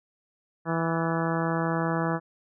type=harmonic tone with a mistuned harmonic; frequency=164.81 Hz; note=E3; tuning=in tune; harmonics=1 / 2 / 3 / 4 / 5 / 6 / 7 / 8 / 9 / 10; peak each=-28 / -31 / -33 / -34 / -35 / -36 / -36 / -37 / -38 / -38 dBFS; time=0.65-2.2 s; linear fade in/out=50 ms; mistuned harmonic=10; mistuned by=+65 cents; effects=none